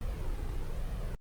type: noise with flanger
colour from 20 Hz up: brown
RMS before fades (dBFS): -34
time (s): 0.01-1.15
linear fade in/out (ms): 2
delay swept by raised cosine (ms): 1.6 to 2.53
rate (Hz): 1.1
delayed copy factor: +0.5
effects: Opus 32 kbps